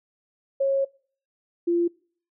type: tone pair in turn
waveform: sine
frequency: 546 / 344 Hz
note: C#5 / F4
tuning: -26 / -26 cents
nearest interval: minor sixth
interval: 800 cents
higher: first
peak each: -19 dBFS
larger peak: neither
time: 0.6-0.85 / 1.67-1.88 s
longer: first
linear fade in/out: 10 ms
effects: noise-tail reverb RT60 0.5 s tail -25 dB re dry